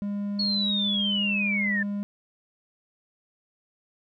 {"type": "tone", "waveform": "triangle", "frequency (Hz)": 203.1, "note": "G#3", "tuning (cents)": -38, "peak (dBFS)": -25, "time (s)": [0.02, 2.03], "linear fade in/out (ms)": 0}
{"type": "linear sweep", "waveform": "sine", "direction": "down", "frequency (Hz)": [4366, 1749], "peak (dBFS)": -24, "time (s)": [0.39, 1.83], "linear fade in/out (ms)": 5}
{"effects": []}